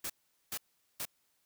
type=noise bursts; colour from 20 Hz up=white; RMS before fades=-38 dBFS; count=3; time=0.04-1.054 s; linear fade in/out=5 ms; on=58 ms; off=420 ms; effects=white hiss -75 dBFS RMS until 1.45 s